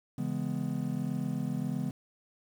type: chord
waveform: triangle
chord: C# minor seventh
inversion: none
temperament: just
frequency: 138.59 / 166.31 / 207.9 / 249.5 Hz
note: C#3 / E3 / G#3 / B3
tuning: 0 / +16 / +2 / +18 cents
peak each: -34 dBFS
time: 0.18-1.91 s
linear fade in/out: 5 ms
effects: 9-bit

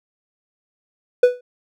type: tone with exponential decay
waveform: triangle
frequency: 493.9 Hz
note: B4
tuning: in tune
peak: -3 dBFS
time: 1.23-1.41 s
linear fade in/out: 5 ms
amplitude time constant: 37 ms
effects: none

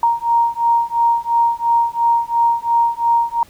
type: beating tone pair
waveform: sine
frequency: 932.3 / 935.2 Hz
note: A#5 / A#5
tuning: 0 / +5 cents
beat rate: 2.9 Hz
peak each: -16 dBFS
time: 0.03-3.43 s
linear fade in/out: 2 ms
effects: pink hiss -48 dBFS RMS until 3.49 s

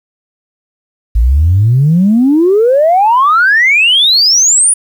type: exponential sweep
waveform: sine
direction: up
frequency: 52.8 to 9956 Hz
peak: -4 dBFS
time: 1.15-4.74 s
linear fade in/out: 10 ms
effects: tanh soft clip ceiling -1 dBFS + 7-bit

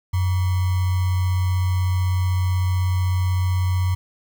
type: tone with sample-and-hold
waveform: sine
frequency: 91.6 Hz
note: F#2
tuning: 17 cents flat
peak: -17 dBFS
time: 0.13-3.95 s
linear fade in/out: 10 ms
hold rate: 1050 Hz
effects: none

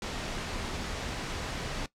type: noise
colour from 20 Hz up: pink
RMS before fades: -35 dBFS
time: 0.02-1.86 s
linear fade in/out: 2 ms
effects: noise-tail reverb RT60 0.1 s tail -18 dB re dry + low-pass 6000 Hz 12 dB/octave

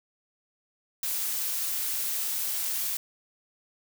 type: noise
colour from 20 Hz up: blue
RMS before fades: -30 dBFS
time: 1.03-2.97 s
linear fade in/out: 2 ms
effects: none

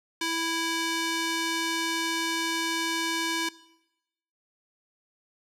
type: tone with band-pass filter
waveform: square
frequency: 329.6 Hz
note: E4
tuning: in tune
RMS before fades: -29 dBFS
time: 0.21-3.49 s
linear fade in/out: 5 ms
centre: 3900 Hz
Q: 0.57
effects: noise-tail reverb RT60 0.9 s tail -19 dB re dry

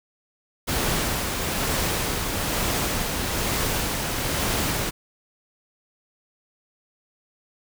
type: noise with tremolo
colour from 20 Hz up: pink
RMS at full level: -24 dBFS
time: 0.67-4.91 s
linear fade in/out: 20 ms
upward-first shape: sine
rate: 1.1 Hz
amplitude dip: 30%
effects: none

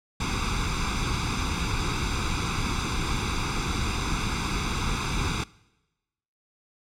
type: noise with comb filter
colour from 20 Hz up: pink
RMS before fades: -27 dBFS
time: 0.2-5.44 s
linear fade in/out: 5 ms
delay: 0.82 ms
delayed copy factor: +0.85
effects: noise-tail reverb RT60 1.0 s tail -22 dB re dry + low-pass 6000 Hz 12 dB/octave

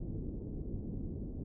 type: low-pass noise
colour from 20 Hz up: pink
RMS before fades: -40 dBFS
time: 0-1.44 s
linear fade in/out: 10 ms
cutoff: 370 Hz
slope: 24 dB/octave
effects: none

